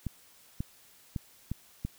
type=clicks; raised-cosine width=5 ms; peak=-20 dBFS; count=5; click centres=0.067 / 0.605 / 1.162 / 1.516 / 1.85 s; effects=white hiss -59 dBFS RMS until 1.98 s